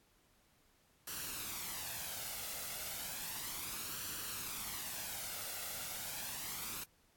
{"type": "noise with flanger", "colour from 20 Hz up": "white", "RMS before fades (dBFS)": -43, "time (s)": [1.07, 6.84], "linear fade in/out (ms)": 5, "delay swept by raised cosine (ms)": [0.68, 1.47], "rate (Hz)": 0.33, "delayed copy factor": 0.5, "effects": ["pink hiss -71 dBFS RMS until 7.16 s", "AAC 64 kbps"]}